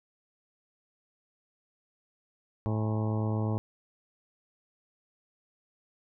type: harmonic tone with a mistuned harmonic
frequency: 108.6 Hz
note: A2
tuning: 22 cents flat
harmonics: 1 / 2 / 3 / 4 / 5 / 6 / 7 / 8 / 9 / 10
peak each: -28 / -34 / -38 / -40 / -42 / -44 / -45 / -46 / -47 / -48 dBFS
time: 2.66-3.58 s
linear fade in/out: 0 ms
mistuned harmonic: 7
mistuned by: +90 cents
effects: none